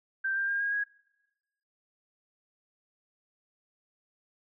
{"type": "tone with pitch steps", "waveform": "sine", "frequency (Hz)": [1568, 1589, 1610.2, 1631.8, 1653.6], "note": ["G6", "G6", "G6", "G#6", "G#6"], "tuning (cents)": [0, 23, 46, -31, -8], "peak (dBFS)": -27, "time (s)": [0.24, 0.84], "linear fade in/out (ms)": 10, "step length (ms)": 120, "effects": ["noise-tail reverb RT60 1.0 s tail -25 dB re dry"]}